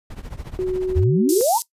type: noise with tremolo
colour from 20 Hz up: brown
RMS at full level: -29 dBFS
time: 0.1-1.04 s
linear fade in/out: 5 ms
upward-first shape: triangle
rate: 14 Hz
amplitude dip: 90%
type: tone with pitch glide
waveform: sine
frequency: 370 to 375.8 Hz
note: F#4 to F#4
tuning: 0 to +27 cents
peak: -19 dBFS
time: 0.59-1.41 s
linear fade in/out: 0 ms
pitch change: +27 cents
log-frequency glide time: 0.76-1.22 s
type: exponential sweep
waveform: sine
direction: up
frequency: 73.42 to 997 Hz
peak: -15 dBFS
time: 0.95-1.59 s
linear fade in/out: 20 ms
type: band-pass noise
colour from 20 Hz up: white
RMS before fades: -27 dBFS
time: 1.29-1.62 s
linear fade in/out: 0 ms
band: 4900 to 13000 Hz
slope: 24 dB/octave
effects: noise-tail reverb RT60 0.1 s tail -17 dB re dry + resampled to 32000 Hz